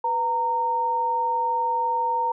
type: tone pair together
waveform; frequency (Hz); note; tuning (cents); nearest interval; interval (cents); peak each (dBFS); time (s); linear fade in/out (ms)
sine; 494.9 / 923; B4 / A#5; +4 / -17; major seventh; 1079; -31 / -21; 0.04-2.32; 5
effects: none